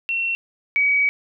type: tone pair in turn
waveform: sine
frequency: 2718 / 2268 Hz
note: F7 / C#7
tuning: -48 / +39 cents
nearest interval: minor third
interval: 313 cents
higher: first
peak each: -20 / -15 dBFS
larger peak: second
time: 0.09-0.35 / 0.76-1.09 s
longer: second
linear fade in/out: 0 ms
effects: none

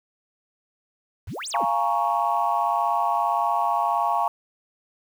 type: exponential two-way sweep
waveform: sine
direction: up then down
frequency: 65.41 to 10030 to 152.6 Hz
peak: -30 dBFS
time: 1.27-1.65 s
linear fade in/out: 10 ms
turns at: 1.49 s
type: chord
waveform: sine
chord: Bb minor seventh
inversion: second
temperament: equal with one note detuned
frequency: 695.2 / 830.6 / 932.3 / 1108.7 Hz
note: F5 / Ab5 / Bb5 / Db6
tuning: -8 / 0 / 0 / 0 cents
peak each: -25 dBFS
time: 1.54-4.28 s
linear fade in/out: 2 ms
effects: tanh soft clip ceiling -11 dBFS + 8-bit

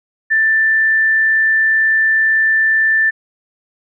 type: tone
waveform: sine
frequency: 1771 Hz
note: A6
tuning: 11 cents sharp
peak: -10 dBFS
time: 0.3-3.11 s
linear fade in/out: 20 ms
effects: none

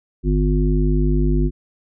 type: harmonic tone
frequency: 50.3 Hz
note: G1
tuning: 45 cents sharp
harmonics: 1 / 3 / 5 / 7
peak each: -16 / -21 / -23 / -24 dBFS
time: 0.23-1.51 s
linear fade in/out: 50 ms
effects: none

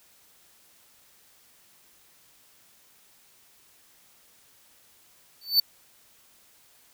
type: tone with exponential growth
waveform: square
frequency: 4519 Hz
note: C#8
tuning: 33 cents sharp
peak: -14 dBFS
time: 5.41-5.6 s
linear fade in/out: 5 ms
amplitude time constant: 41 ms
effects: white hiss -59 dBFS RMS until 6.93 s

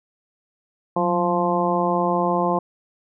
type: harmonic tone with a mistuned harmonic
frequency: 174.61 Hz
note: F3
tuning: in tune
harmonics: 1 / 2 / 3 / 4 / 5 / 6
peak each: -25 / -25 / -25 / -25 / -25 / -25 dBFS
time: 0.96-2.59 s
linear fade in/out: 5 ms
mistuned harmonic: 1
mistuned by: +68 cents
effects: none

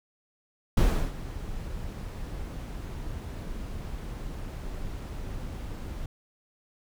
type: noise with ADSR envelope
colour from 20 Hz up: brown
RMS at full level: -20 dBFS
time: 0.77-6.06 s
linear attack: 5 ms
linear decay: 340 ms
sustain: -16 dB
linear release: 4 ms
effects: none

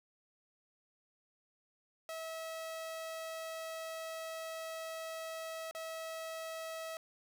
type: tone with dropouts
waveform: sawtooth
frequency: 647 Hz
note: E5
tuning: 32 cents flat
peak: -37 dBFS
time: 2.09-6.97 s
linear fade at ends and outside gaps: 1 ms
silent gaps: 5.711-5.749 s
effects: none

